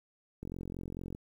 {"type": "click train", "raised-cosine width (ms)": 3, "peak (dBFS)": -28, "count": 33, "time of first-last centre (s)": [0.43, 1.149], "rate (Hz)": 44.5, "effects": ["10-bit"]}